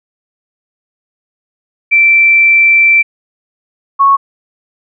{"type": "tone pair in turn", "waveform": "sine", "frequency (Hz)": [2340, 1104.3], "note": ["D7", "C#6"], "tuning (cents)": [-7, -7], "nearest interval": "octave + minor second", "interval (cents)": 1300, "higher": "first", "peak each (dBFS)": -4, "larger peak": "neither", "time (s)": [[1.91, 3.03], [3.99, 4.17]], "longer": "first", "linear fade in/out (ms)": 20, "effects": []}